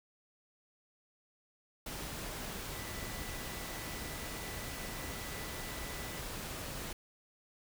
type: tone in noise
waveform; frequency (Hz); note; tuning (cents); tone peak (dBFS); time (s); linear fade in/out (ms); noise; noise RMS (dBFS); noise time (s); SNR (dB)
sine; 1981; B6; +5; -51; 2.73-6.19; 5; pink; -42; 1.86-6.93; -12
effects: none